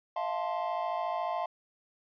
triangle chord, F major seventh, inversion third, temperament equal with one note detuned, 644.6 / 698.5 / 880 / 1046.5 Hz, E5 / F5 / A5 / C6, -39 / 0 / 0 / 0 cents, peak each -35 / -32 / -35 / -35 dBFS, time 0.16-1.46 s, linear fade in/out 5 ms, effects resampled to 11025 Hz

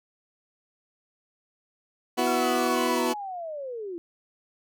20% pulse chord, B suspended fourth, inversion none, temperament equal, 246.9 / 329.6 / 370 Hz, B3 / E4 / F#4, 0 / 0 / 0 cents, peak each -22 / -24 / -22 dBFS, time 2.17-3.14 s, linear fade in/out 20 ms
sine linear sweep, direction down, 1392 to 329.6 Hz, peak -32 dBFS, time 2.27-3.98 s, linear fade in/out 0 ms
effects none

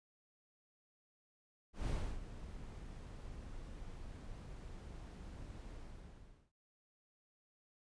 brown noise with ADSR envelope, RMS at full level -36 dBFS, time 1.73-6.52 s, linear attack 150 ms, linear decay 310 ms, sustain -13 dB, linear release 780 ms, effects resampled to 22050 Hz

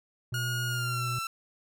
triangle tone with vibrato, 122 Hz, B2, 21 cents flat, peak -29 dBFS, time 0.32-1.19 s, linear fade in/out 5 ms, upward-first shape sine, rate 7.3 Hz, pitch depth 12 cents each way
sawtooth tone with pitch glide, 1435 to 1338.9 Hz, F6 to E6, +47 to +27 cents, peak -28 dBFS, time 0.34-1.27 s, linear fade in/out 2 ms, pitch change -120 cents, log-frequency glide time 0.69-1.07 s
effects none

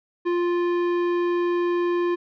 triangle tone with tanh clipping, 349.3 Hz, F4, in tune, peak -22 dBFS, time 0.25-2.16 s, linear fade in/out 20 ms, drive 18 dB, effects none

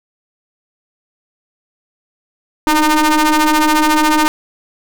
sawtooth ring-modulated tone, 303.5 Hz, D#4, 43 cents flat, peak -3 dBFS, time 2.67-4.28 s, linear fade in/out 0 ms, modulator 614 Hz, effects none

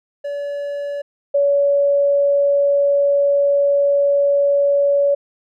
triangle / sine tone pair in turn, 572 / 566.1 Hz, D5 / C#5, -46 / +36 cents, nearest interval unison, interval 18 cents, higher first, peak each -20 / -12 dBFS, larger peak second, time 0.24-1.02 / 1.34-5.15 s, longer second, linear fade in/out 10 ms, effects none

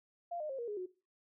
sine tone with pitch steps, 692 / 609.4 / 536.7 / 472.6 / 416.2 / 366.6 Hz, F5 / D#5 / C5 / A#4 / G#4 / F#4, -16 / -36 / +44 / +24 / +4 / -16 cents, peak -37 dBFS, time 0.31-0.862 s, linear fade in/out 10 ms, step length 92 ms, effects noise-tail reverb RT60 0.3 s tail -18 dB re dry

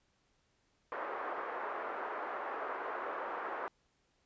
white band-pass noise, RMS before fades -40 dBFS, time 0.92-3.68 s, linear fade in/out 0 ms, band 380 to 1400 Hz, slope 24 dB/octave, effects pink hiss -75 dBFS RMS until 4.25 s + resampled to 16000 Hz

